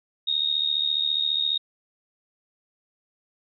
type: tone with amplitude modulation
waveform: sine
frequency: 3729 Hz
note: A#7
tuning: in tune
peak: -18 dBFS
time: 0.27-1.58 s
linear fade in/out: 10 ms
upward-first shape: sine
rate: 74.7 Hz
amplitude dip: 80%
effects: none